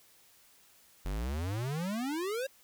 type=exponential sweep; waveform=square; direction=up; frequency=43.65 to 554.4 Hz; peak=-33 dBFS; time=1.05-2.47 s; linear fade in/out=10 ms; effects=white hiss -62 dBFS RMS until 2.63 s